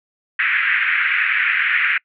pink band-pass noise, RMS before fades -18 dBFS, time 0.39-1.98 s, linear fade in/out 5 ms, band 1500 to 2500 Hz, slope 48 dB/octave, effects noise-tail reverb RT60 0.1 s tail -26 dB re dry

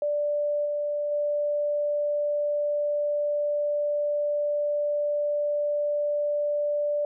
sine tone with level steps, 587.3 Hz, D5, in tune, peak -23 / -25 / -23 dBFS, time 0.02-7.05 s, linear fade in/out 2 ms, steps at 0.65 / 1.11 s, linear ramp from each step 10 ms, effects none

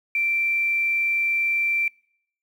sine tone with quantisation, 2349 Hz, D7, in tune, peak -20 dBFS, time 0.15-1.88 s, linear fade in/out 2 ms, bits 8, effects noise-tail reverb RT60 0.7 s tail -26 dB re dry

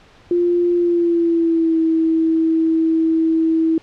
sine tone with pitch glide, 349.2 to 323.9 Hz, F4 to E4, 0 to -30 cents, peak -13 dBFS, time 0.31-3.78 s, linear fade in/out 2 ms, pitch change -130 cents, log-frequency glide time 0.75-1.79 s, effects pink hiss -48 dBFS RMS until 3.82 s + low-pass 4000 Hz 12 dB/octave

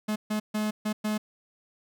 45% pulse tone bursts at uneven times, 213.2 Hz, G#3, 46 cents sharp, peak -26 dBFS, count 5, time 0.08-0.16 / 0.3-0.4 / 0.54-0.71 / 0.85-0.93 / 1.04-1.18 s, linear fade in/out 10 ms, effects none

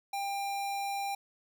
square tone, 796 Hz, G5, 26 cents sharp, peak -33 dBFS, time 0.13-1.15 s, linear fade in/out 5 ms, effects none

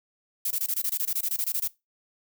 violet noise bursts, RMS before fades -27 dBFS, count 16, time 0.45-1.677 s, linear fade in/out 5 ms, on 57 ms, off 21 ms, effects noise-tail reverb RT60 0.2 s tail -19 dB re dry

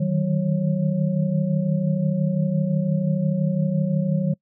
sine tone cluster, 150.4 / 156.2 / 188.7 / 547 Hz, D3 / D#3 / F#3 / C#5, +42 / +7 / +34 / -23 cents, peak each -30 / -22 / -22 / -30 dBFS, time 0-4.34 s, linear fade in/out 10 ms, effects noise-tail reverb RT60 0.1 s tail -25 dB re dry

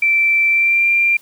sine tone with pitch glide, 2337 to 2378 Hz, D7 to D7, -9 to +21 cents, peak -11 dBFS, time 0.02-1.17 s, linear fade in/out 5 ms, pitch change +30 cents, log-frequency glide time 0.49-0.88 s, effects white hiss -48 dBFS RMS until 1.21 s

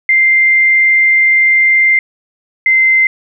sine tone pair in turn, 2093 / 2075 Hz, C7 / C7, 0 / -15 cents, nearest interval unison, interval 15 cents, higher first, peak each -6 dBFS, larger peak neither, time 0.09-1.99 / 2.66-3.07 s, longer first, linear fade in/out 2 ms, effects none

